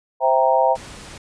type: chord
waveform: sine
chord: C dominant seventh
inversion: none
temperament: equal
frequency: 523.3 / 659.3 / 784 / 932.3 Hz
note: C5 / E5 / G5 / Bb5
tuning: 0 / 0 / 0 / 0 cents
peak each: -19 dBFS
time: 0.2-0.77 s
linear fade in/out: 50 ms
type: noise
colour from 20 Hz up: pink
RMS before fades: -38 dBFS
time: 0.75-1.18 s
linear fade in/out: 5 ms
effects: resampled to 22050 Hz